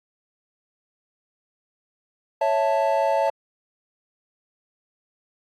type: chord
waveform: triangle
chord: A major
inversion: first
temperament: equal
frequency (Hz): 554.4 / 659.3 / 880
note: C#5 / E5 / A5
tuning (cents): 0 / 0 / 0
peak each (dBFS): -21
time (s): 2.41-3.3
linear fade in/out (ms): 5
effects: AAC 64 kbps